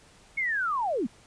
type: linear sweep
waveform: sine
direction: down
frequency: 2217 to 192.3 Hz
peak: -25 dBFS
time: 0.37-1.07 s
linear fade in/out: 10 ms
effects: pink hiss -56 dBFS RMS until 1.26 s + resampled to 22050 Hz